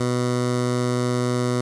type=tone with notch filter; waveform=15% pulse; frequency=123.47 Hz; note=B2; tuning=in tune; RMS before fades=-22 dBFS; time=0-1.61 s; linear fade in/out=5 ms; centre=2600 Hz; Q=1.5; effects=resampled to 22050 Hz + 7-bit